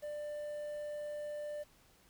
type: tone with quantisation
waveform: triangle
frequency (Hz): 593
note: D5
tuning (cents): +17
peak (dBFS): -37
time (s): 0.02-1.64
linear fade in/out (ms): 20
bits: 10
effects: pink hiss -66 dBFS RMS until 2.09 s